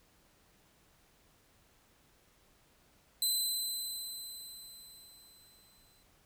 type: tone with exponential decay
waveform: 20% pulse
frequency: 4041 Hz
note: B7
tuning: 39 cents sharp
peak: -22 dBFS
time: 3.22-6.03 s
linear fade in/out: 2 ms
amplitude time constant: 610 ms
effects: pink hiss -67 dBFS RMS until 6.25 s